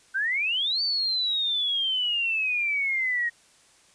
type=exponential two-way sweep; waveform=sine; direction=up then down; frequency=1503 to 4598 to 1868 Hz; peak=-23 dBFS; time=0.14-3.3 s; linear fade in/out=20 ms; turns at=0.82 s; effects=white hiss -58 dBFS RMS until 3.94 s + resampled to 22050 Hz